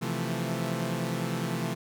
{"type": "chord", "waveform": "sawtooth", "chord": "F major seventh", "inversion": "second", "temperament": "equal", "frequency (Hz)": [130.81, 164.81, 174.61, 220], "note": ["C3", "E3", "F3", "A3"], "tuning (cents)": [0, 0, 0, 0], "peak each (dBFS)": [-30, -30, -31, -31], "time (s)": [0.01, 1.75], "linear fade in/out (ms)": 20, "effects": []}